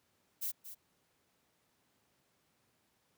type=noise with echo; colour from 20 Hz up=violet; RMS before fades=-37 dBFS; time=0.41-0.52 s; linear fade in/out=20 ms; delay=230 ms; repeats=1; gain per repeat=-11 dB; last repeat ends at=0.75 s; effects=pink hiss -75 dBFS RMS until 3.17 s + high-pass 100 Hz 12 dB/octave